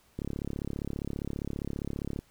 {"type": "click train", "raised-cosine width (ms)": 3, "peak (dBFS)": -21, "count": 71, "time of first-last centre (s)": [0.19, 2.19], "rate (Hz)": 35, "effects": ["pink hiss -64 dBFS RMS until 2.3 s"]}